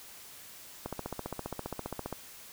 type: click train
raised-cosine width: 1 ms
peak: -21 dBFS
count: 20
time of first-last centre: 0.86-2.127 s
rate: 15 Hz
effects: white hiss -50 dBFS RMS until 2.52 s